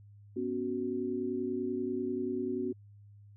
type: chord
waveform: sine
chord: B suspended second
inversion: none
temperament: equal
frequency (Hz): 246.9 / 277.2 / 370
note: B3 / C#4 / F#4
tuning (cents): 0 / 0 / 0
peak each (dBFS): -36 / -37 / -34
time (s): 0.36-2.73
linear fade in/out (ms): 10
effects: added 102 Hz sine -52 dBFS peak until 3.36 s